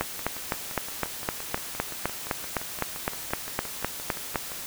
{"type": "two click trains", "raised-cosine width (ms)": 0.5, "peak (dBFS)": [-9, -22], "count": [18, 27], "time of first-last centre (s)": [[0.01, 4.358], [0.02, 4.518]], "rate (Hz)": [3.91, 5.78], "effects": ["white hiss -37 dBFS RMS until 4.66 s"]}